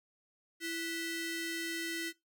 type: ring-modulated tone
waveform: sawtooth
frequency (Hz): 1150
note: D6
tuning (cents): -37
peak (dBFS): -29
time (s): 0.6-2.13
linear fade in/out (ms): 50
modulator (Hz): 818
effects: noise-tail reverb RT60 0.2 s tail -22 dB re dry